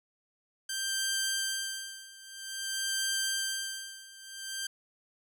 10% pulse tone with tremolo, 1574 Hz, G6, 7 cents sharp, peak -20 dBFS, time 0.69-4.67 s, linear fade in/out 5 ms, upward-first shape sine, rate 0.51 Hz, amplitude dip 90%, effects none

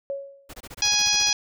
sine tone with exponential decay, 554.4 Hz, C#5, in tune, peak -24 dBFS, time 0.1-0.55 s, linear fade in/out 0 ms, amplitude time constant 97 ms
pink noise bursts, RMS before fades -40 dBFS, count 12, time 0.49-1.307 s, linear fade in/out 10 ms, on 47 ms, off 23 ms
harmonic tone, 830.6 Hz, G#5, in tune, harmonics 1 / 2 / 3 / 4 / 5 / 6 / 7 / 8, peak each -33 / -34 / -27 / -27 / -28 / -24 / -23 / -35 dBFS, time 0.82-1.33 s, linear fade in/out 2 ms
effects none

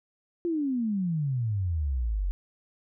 sine exponential sweep, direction down, 352.2 to 43.65 Hz, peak -25 dBFS, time 0.45-2.31 s, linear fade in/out 0 ms, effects none

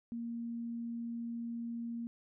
sine tone, 233.6 Hz, A#3, 4 cents sharp, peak -37 dBFS, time 0.12-2.07 s, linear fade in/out 0 ms, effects none

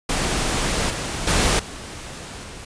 pink noise with level steps, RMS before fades -22 / -27 / -18 / -35 / -37 dBFS, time 0.09-2.65 s, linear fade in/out 5 ms, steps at 0.9 / 1.27 / 1.59 / 2.43 s, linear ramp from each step 5 ms, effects resampled to 22050 Hz

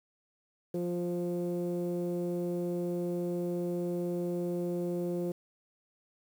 sawtooth tone with low-pass filter, 175.3 Hz, F3, 7 cents sharp, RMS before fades -33 dBFS, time 0.74-5.32 s, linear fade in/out 5 ms, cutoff 440 Hz, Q 8.5, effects 9-bit

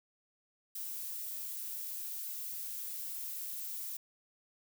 violet noise, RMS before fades -41 dBFS, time 0.75-3.97 s, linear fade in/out 5 ms, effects none

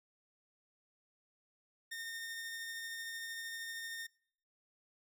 sawtooth tone with tremolo, 1828 Hz, A#6, 34 cents flat, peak -37 dBFS, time 1.91-4.07 s, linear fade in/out 10 ms, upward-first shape triangle, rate 13 Hz, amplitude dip 25%, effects noise-tail reverb RT60 0.7 s tail -26 dB re dry

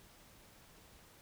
silence, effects pink hiss -61 dBFS RMS until 1.21 s

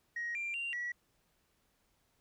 sine tone with pitch steps, 1885 / 2375 / 2772 / 1934 Hz, A#6 / D7 / F7 / B6, +19 / +19 / -14 / -37 cents, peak -34 dBFS, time 0.16-0.92 s, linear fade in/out 5 ms, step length 190 ms, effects tanh soft clip ceiling -32 dBFS + pink hiss -75 dBFS RMS until 2.2 s

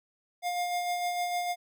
square tone with tremolo, 708 Hz, F5, 23 cents sharp, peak -28 dBFS, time 0.42-1.56 s, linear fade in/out 50 ms, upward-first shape sine, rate 6.6 Hz, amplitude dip 35%, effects none

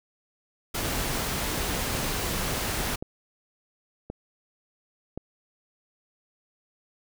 pink noise, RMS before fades -29 dBFS, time 0.74-2.96 s, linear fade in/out 10 ms
click train, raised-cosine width 2 ms, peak -20 dBFS, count 4, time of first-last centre 1.95-5.176 s, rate 0.93 Hz
effects none

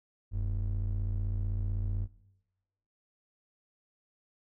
triangle ring-modulated tone, 68 Hz, C#2, 33 cents flat, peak -24 dBFS, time 0.31-2.08 s, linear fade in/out 50 ms, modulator 27.9 Hz, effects noise-tail reverb RT60 1.0 s tail -21 dB re dry

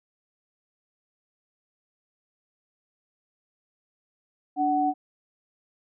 sine tone pair together, 292.3 / 748 Hz, D4 / F#5, -8 / +19 cents, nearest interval octave + major third, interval 1627 cents, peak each -26 / -22 dBFS, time 4.56-4.94 s, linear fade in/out 50 ms, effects none

